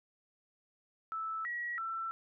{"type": "tone with pitch steps", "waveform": "sine", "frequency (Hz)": [1314, 1916, 1338], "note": ["E6", "A#6", "E6"], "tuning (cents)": [-6, 47, 25], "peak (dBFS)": -35, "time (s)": [1.12, 2.11], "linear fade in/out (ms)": 0, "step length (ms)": 330, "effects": []}